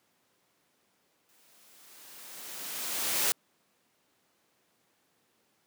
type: noise with exponential growth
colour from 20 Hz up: white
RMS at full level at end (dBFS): -26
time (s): 1.29-3.32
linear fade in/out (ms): 0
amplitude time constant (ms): 440
effects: pink hiss -71 dBFS RMS until 5.66 s + high-pass 200 Hz 12 dB/octave